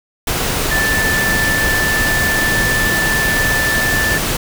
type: tone in noise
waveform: sine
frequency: 1760 Hz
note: A6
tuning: in tune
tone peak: -15 dBFS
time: 0.71-4.18 s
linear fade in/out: 5 ms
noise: pink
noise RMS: -18 dBFS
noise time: 0.27-4.37 s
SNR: 0 dB
effects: none